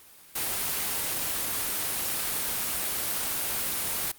white noise, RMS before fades -29 dBFS, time 0.35-4.12 s, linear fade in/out 10 ms, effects white hiss -52 dBFS RMS until 4.18 s + Opus 32 kbps

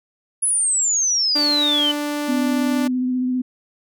sine exponential sweep, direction down, 10520 to 2985 Hz, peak -16 dBFS, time 0.42-1.92 s, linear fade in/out 10 ms
sawtooth tone, 293.7 Hz, D4, in tune, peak -18 dBFS, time 1.35-2.88 s, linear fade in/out 10 ms
sine tone with vibrato, 252.9 Hz, B3, 41 cents sharp, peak -18 dBFS, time 2.28-3.42 s, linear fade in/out 10 ms, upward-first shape triangle, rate 15 Hz, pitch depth 22 cents each way
effects none

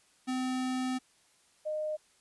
square / sine tone pair in turn, 256.5 / 613.8 Hz, C4 / D#5, -34 / -24 cents, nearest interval octave + minor third, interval 1510 cents, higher second, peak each -31 / -31 dBFS, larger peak neither, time 0.27-0.99 / 1.65-1.97 s, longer first, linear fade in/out 20 ms, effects white hiss -66 dBFS RMS until 2.2 s + resampled to 24000 Hz

